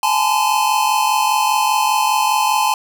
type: tone cluster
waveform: square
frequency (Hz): 837 / 882 / 1023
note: G#5 / A5 / C6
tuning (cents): +13 / +4 / -39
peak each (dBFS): -19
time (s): 0.03-2.74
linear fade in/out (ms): 2
effects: 7-bit